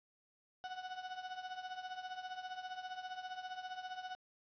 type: tone with tremolo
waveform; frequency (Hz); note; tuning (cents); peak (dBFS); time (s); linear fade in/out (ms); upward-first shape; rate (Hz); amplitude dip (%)
35% pulse; 740; F#5; 0; -38; 0.64-4.15; 0; triangle; 15; 80
effects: resampled to 11025 Hz + 11-bit